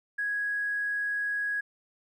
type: tone with tanh clipping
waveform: triangle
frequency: 1661.2 Hz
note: G#6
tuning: in tune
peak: -27 dBFS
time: 0.18-1.61 s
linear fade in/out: 10 ms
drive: 2 dB
effects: none